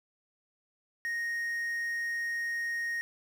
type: tone with quantisation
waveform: triangle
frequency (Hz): 1864.7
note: A#6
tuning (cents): 0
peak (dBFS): -29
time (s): 1.05-3.01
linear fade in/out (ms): 0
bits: 9
effects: none